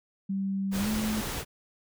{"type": "tone with pitch glide", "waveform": "sine", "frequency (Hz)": [194.6, 215.9], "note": ["G3", "A3"], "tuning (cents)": [-12, -33], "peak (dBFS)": -27, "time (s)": [0.29, 1.21], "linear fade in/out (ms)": 10, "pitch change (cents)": 179, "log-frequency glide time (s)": [0.79, 0.89]}
{"type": "noise", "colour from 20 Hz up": "pink", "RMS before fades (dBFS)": -34, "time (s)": [0.71, 1.45], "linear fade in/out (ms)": 50}
{"effects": []}